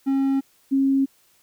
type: tone pair in turn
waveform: triangle / sine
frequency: 271.3 / 271.3 Hz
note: C#4 / C#4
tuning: -37 / -37 cents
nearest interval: unison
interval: 0 cents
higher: neither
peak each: -16 dBFS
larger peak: neither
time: 0.06-0.41 / 0.71-1.06 s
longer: neither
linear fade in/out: 20 ms
effects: white hiss -60 dBFS RMS until 1.42 s